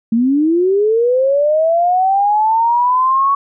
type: linear sweep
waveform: sine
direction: up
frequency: 220 to 1121 Hz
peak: -10 dBFS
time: 0.12-3.35 s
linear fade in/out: 5 ms
effects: none